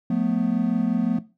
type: tone cluster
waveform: triangle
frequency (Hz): 179.3 / 221.6 / 247.2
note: F3 / A3 / B3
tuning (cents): +46 / +13 / +2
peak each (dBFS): -22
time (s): 0.1-1.19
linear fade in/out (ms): 5
effects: noise-tail reverb RT60 0.3 s tail -17 dB re dry